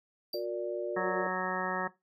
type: tone with exponential decay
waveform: square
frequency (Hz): 4699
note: D8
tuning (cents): 0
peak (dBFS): -34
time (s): 0.33-0.46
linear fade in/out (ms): 5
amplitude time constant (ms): 27
type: chord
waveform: sine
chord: Gb augmented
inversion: none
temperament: equal with one note detuned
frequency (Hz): 361.3 / 466.2 / 587.3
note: Gb4 / Bb4 / D5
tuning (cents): -41 / 0 / 0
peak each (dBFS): -35 / -38 / -35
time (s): 0.34-1.27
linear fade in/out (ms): 2
type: harmonic tone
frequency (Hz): 185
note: F#3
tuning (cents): 0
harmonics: 1 / 2 / 3 / 4 / 5 / 6 / 7 / 9 / 10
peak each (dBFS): -39 / -39 / -39 / -39 / -39 / -39 / -39 / -39 / -39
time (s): 0.96-1.88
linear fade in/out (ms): 10
effects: noise-tail reverb RT60 0.2 s tail -17 dB re dry